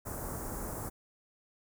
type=band-stop noise; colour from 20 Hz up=pink; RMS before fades=-39 dBFS; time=0.05-0.9 s; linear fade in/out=20 ms; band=1400 to 7400 Hz; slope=24 dB/octave; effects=none